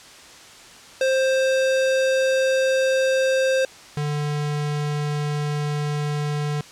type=tone pair in turn; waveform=square; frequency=527 / 147.88 Hz; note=C5 / D3; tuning=+12 / +12 cents; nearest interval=octave + minor seventh; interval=2200 cents; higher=first; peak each=-18 / -23 dBFS; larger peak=first; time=1.01-3.65 / 3.97-6.61 s; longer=neither; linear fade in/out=2 ms; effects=white hiss -44 dBFS RMS until 6.71 s + low-pass 7000 Hz 12 dB/octave